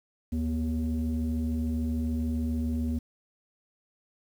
sine tone pair together, 75.5 / 239.7 Hz, D2 / A#3, +48 / +48 cents, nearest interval octave + minor sixth, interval 2000 cents, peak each -27 dBFS, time 0.32-2.99 s, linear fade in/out 10 ms, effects tanh soft clip ceiling -23 dBFS + 9-bit

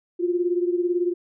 sine beating tone pair, 349.2 / 367.2 Hz, F4 / F#4, 0 / -13 cents, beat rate 18 Hz, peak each -21 / -26 dBFS, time 0.19-1.14 s, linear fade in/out 20 ms, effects none

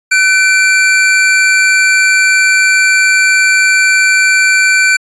square tone pair together, 1512.1 / 2349 Hz, F#6 / D7, +37 / 0 cents, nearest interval minor sixth, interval 763 cents, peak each -10 dBFS, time 0.11-4.97 s, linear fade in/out 10 ms, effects resampled to 24000 Hz

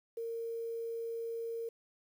sine tone with quantisation, 460 Hz, A#4, 23 cents flat, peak -36 dBFS, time 0.17-1.69 s, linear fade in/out 5 ms, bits 10, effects none

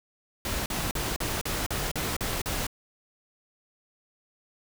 pink noise bursts, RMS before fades -30 dBFS, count 9, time 0.45-2.668 s, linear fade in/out 2 ms, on 210 ms, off 41 ms, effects none

